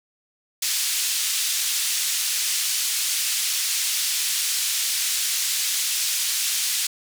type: band-pass noise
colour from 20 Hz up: white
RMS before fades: -24 dBFS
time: 0.62-6.87 s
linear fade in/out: 5 ms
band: 2800 to 9100 Hz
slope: 12 dB/octave
effects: none